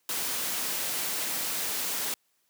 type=noise; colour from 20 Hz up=white; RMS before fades=-31 dBFS; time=0.09-2.14 s; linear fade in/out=2 ms; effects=white hiss -72 dBFS RMS until 2.49 s + high-pass 150 Hz 12 dB/octave